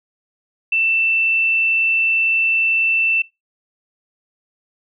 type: tone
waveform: sine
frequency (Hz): 2669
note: E7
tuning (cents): +21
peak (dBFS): -14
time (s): 0.72-3.22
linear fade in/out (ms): 5
effects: noise-tail reverb RT60 0.2 s tail -21 dB re dry